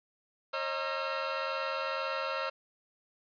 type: tone cluster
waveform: sawtooth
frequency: 540 / 622 / 931 / 1358 Hz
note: C#5 / D#5 / A#5 / F6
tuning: -45 / -1 / -2 / -49 cents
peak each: -32 / -35 / -38 / -32 dBFS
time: 0.53-2.5 s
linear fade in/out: 10 ms
effects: resampled to 11025 Hz + 10-bit